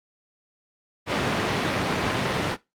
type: band-pass noise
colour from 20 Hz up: pink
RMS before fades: -25 dBFS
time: 1.06-2.57 s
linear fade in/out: 50 ms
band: 120 to 3800 Hz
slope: 12 dB/octave
effects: noise-tail reverb RT60 0.2 s tail -18 dB re dry + Opus 48 kbps